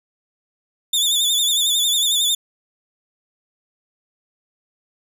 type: tone with vibrato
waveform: sawtooth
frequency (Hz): 3534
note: A7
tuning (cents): +7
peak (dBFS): -13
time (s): 0.93-2.35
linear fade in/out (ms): 5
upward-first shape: sine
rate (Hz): 11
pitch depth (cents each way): 71
effects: none